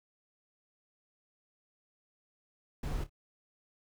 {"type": "noise with echo", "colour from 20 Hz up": "brown", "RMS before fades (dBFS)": -35, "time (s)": [2.83, 3.04], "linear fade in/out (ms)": 5, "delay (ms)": 28, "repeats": 2, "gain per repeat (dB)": -13, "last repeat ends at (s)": 3.096, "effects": []}